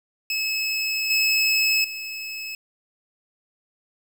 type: tone with level steps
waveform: 25% pulse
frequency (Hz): 2589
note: E7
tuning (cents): -32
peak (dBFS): -19 / -14 / -27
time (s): 0.3-2.55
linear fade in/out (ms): 2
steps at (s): 1.1 / 1.84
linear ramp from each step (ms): 5
effects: 8-bit